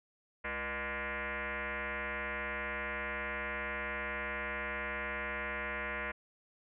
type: tone with frequency modulation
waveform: sine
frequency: 207.7 Hz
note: G#3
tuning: in tune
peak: -35 dBFS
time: 0.44-6.12 s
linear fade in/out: 10 ms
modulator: 272 Hz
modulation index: 8
effects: none